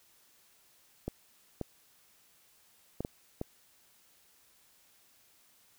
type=clicks; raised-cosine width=2 ms; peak=-21 dBFS; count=5; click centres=1.08 / 1.613 / 3.006 / 3.049 / 3.414 s; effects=white hiss -65 dBFS RMS until 5.78 s